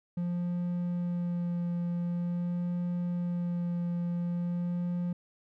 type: tone with vibrato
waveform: triangle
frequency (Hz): 174.61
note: F3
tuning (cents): 0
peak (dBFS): -27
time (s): 0.17-5.13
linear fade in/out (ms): 5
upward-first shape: sine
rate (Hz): 0.46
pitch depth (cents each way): 12
effects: none